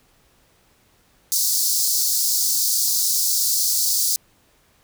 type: high-pass noise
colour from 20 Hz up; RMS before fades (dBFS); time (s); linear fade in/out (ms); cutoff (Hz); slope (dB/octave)
pink; -20; 1.32-4.16; 0; 4500; 48
effects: pink hiss -59 dBFS RMS until 4.83 s